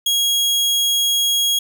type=tone; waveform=sawtooth; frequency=3300 Hz; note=G#7; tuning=12 cents flat; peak=-12 dBFS; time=0.06-1.59 s; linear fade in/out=5 ms; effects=none